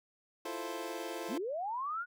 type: chord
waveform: 25% pulse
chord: F major seventh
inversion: third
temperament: equal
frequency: 329.6 / 349.2 / 440 / 523.3 Hz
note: E4 / F4 / A4 / C5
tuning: 0 / 0 / 0 / 0 cents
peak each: -40 dBFS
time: 0.45-1.38 s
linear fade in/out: 5 ms
type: linear sweep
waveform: sine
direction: up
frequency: 164.81 to 1473 Hz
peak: -34 dBFS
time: 1.28-2.06 s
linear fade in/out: 50 ms
effects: none